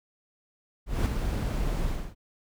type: noise with ADSR envelope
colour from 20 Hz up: brown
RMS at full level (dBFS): -22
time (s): 0.86-2.15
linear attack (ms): 200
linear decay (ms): 4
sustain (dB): -6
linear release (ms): 280
effects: none